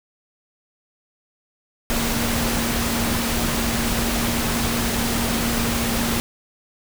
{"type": "tone in noise", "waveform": "sine", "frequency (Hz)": 233.1, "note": "A#3", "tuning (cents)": 0, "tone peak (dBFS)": -25, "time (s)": [1.9, 6.2], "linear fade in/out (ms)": 0, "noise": "pink", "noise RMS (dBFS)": -23, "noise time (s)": [1.9, 6.2], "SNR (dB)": -5, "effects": []}